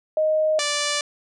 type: tone pair in turn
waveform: sine / 5% pulse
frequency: 622.3 / 585.2 Hz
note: D#5 / D5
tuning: 0 / -6 cents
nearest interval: minor second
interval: 106 cents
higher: first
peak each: -17 / -10 dBFS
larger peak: second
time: 0.17-0.59 / 0.59-1.01 s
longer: neither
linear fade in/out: 2 ms
effects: resampled to 24000 Hz